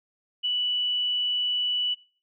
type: tone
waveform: sine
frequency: 2960 Hz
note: F#7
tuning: in tune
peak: -23 dBFS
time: 0.43-1.95 s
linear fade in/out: 20 ms
effects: noise-tail reverb RT60 0.4 s tail -21 dB re dry